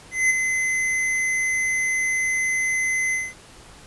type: tone with ADSR envelope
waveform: square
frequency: 2046 Hz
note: C7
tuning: 39 cents flat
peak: -15 dBFS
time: 0.11-3.34 s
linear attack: 190 ms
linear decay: 18 ms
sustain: -6 dB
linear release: 210 ms
effects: pink hiss -46 dBFS RMS until 3.86 s + resampled to 24000 Hz